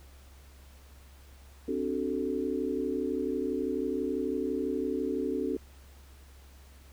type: chord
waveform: sine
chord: D dominant seventh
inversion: third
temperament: equal with one note detuned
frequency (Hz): 261.6 / 293.7 / 374.1 / 440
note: C4 / D4 / F#4 / A4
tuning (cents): 0 / 0 / +19 / 0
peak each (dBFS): -34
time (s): 1.68-5.57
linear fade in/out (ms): 5
effects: added 68 Hz sine -51 dBFS peak until 6.92 s + pink hiss -59 dBFS RMS until 6.92 s